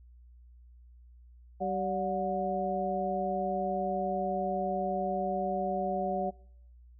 harmonic tone with a mistuned harmonic, 192.1 Hz, G3, 35 cents flat, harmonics 1 / 2 / 3 / 4, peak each -36 / -37 / -34 / -32 dBFS, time 1.6-6.31 s, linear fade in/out 20 ms, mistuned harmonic 4, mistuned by -94 cents, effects noise-tail reverb RT60 0.8 s tail -25 dB re dry + added 60 Hz sine -52 dBFS peak until 6.99 s

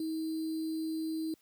sine tone with sample-and-hold, 318.8 Hz, D#4, 42 cents sharp, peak -32 dBFS, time 0-1.34 s, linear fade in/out 2 ms, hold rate 4410 Hz, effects white hiss -69 dBFS RMS until 1.41 s + high-pass 60 Hz 12 dB/octave

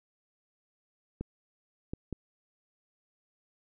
clicks, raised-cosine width 3 ms, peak -22 dBFS, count 3, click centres 1.21 / 1.935 / 2.127 s, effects none

